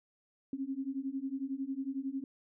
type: beating tone pair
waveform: sine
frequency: 263.8 / 274.8 Hz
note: C4 / C#4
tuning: +14 / -15 cents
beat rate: 11 Hz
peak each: -38 / -37 dBFS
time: 0.53-2.24 s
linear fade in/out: 2 ms
effects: none